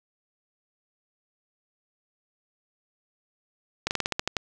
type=slowing click train; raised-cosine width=0.2 ms; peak=-8 dBFS; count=9; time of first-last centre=3.87-4.368 s; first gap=39 ms; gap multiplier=1.13; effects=none